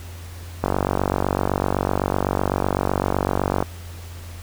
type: click train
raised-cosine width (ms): 1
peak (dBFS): -5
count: 144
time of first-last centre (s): 0.64-3.625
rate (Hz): 47.9
effects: added 86 Hz sine -34 dBFS peak until 4.42 s + pink hiss -43 dBFS RMS until 4.42 s